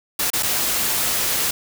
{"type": "noise with dropouts", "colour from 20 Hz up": "white", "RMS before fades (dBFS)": -21, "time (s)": [0.19, 1.51], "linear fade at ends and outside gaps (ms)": 5, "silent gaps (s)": [[0.303, 0.333], [0.426, 0.43]], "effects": []}